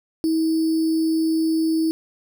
sine tone with sample-and-hold, 321.1 Hz, E4, 45 cents flat, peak -17 dBFS, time 0.24-1.91 s, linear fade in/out 0 ms, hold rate 4900 Hz, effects none

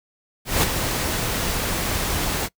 pink noise with ADSR envelope, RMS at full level -17 dBFS, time 0.45-2.49 s, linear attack 180 ms, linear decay 19 ms, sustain -7 dB, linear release 43 ms, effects noise-tail reverb RT60 0.1 s tail -23 dB re dry

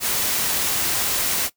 white noise, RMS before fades -22 dBFS, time 0-1.5 s, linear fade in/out 50 ms, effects noise-tail reverb RT60 0.1 s tail -18 dB re dry

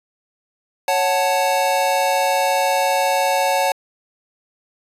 square chord, F# minor, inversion second, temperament equal, 554.4 / 740 / 880 Hz, C#5 / F#5 / A5, 0 / 0 / 0 cents, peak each -21 dBFS, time 0.88-3.72 s, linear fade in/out 2 ms, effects resampled to 32000 Hz

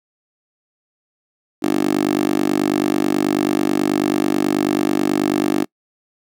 10% pulse tone with high-pass filter, 49.22 Hz, G1, 8 cents sharp, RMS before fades -18 dBFS, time 1.62-5.65 s, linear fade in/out 20 ms, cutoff 310 Hz, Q 3.6, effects noise-tail reverb RT60 0.1 s tail -26 dB re dry

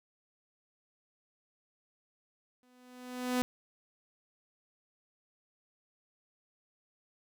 sawtooth tone with exponential growth, 250 Hz, B3, 21 cents sharp, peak -22 dBFS, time 2.63-3.42 s, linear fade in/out 0 ms, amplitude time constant 170 ms, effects none

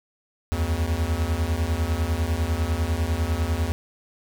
square beating tone pair, 75.7 / 85.7 Hz, D#2 / F2, -47 / -32 cents, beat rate 10 Hz, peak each -26 / -25 dBFS, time 0.52-3.72 s, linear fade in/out 0 ms, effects none

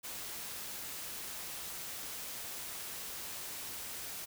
white noise, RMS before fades -43 dBFS, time 0.03-4.26 s, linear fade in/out 20 ms, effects none

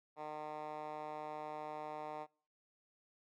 10% pulse tone with band-pass filter, 152.2 Hz, D#3, 38 cents flat, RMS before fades -45 dBFS, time 0.16-2.27 s, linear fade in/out 50 ms, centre 850 Hz, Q 1.6, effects noise-tail reverb RT60 0.5 s tail -26 dB re dry

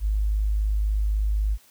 sine tone, 51.91 Hz, G#1, in tune, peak -20 dBFS, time 0-1.58 s, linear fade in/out 50 ms, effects white hiss -56 dBFS RMS until 1.7 s

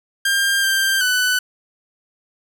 sawtooth tone with pitch steps, 1598 / 1579 / 1496 Hz, G6 / G6 / F#6, +33 / +12 / +19 cents, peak -12 dBFS, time 0.25-1.39 s, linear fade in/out 5 ms, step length 380 ms, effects none

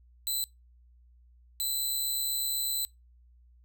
5% pulse tone bursts at uneven times, 4016 Hz, B7, 28 cents sharp, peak -22 dBFS, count 2, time 0.27-0.44 / 1.6-2.85 s, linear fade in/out 0 ms, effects noise-tail reverb RT60 0.2 s tail -23 dB re dry + added 60 Hz sine -56 dBFS peak until 3.64 s

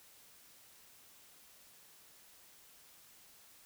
silence, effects white hiss -61 dBFS RMS until 3.65 s

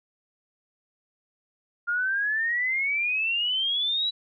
sine exponential sweep, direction up, 1400 to 3951 Hz, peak -23 dBFS, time 1.87-4.11 s, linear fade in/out 20 ms, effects none

